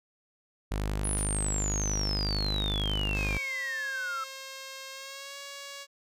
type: tone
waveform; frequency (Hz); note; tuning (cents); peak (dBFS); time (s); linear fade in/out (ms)
sawtooth; 51; G#1; -31; -25; 0.71-3.38; 5
type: exponential sweep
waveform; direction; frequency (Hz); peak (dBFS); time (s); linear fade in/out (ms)
sine; down; 10548 to 1303; -31; 1.04-4.24; 5
type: noise with exponential decay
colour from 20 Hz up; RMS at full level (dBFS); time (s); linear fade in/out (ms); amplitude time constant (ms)
white; -39; 1.18-1.3; 0; 26
type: tone with pitch glide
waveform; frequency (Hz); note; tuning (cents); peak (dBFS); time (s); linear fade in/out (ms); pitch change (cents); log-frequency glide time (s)
5% pulse; 535 to 559.7; C5 to C#5; +38 to +17; -29; 3.13-5.87; 50; +79; 4.92-5.37
effects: resampled to 32000 Hz